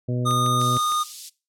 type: harmonic tone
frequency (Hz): 123.47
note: B2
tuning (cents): 0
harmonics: 1 / 2 / 3 / 4 / 5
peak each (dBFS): -23 / -29 / -33 / -35 / -37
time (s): 0.08-0.78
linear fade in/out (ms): 10
type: tone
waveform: square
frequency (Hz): 1227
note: D#6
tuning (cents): -25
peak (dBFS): -21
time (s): 0.25-1.04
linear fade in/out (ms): 20
type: click train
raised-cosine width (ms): 0.2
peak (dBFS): -20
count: 5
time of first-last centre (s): 0.31-0.921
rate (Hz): 6.55
type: high-pass noise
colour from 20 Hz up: pink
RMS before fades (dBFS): -38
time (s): 0.59-1.3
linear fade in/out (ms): 20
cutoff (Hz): 3900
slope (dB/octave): 24
effects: noise-tail reverb RT60 0.3 s tail -21 dB re dry + low-pass 12000 Hz 12 dB/octave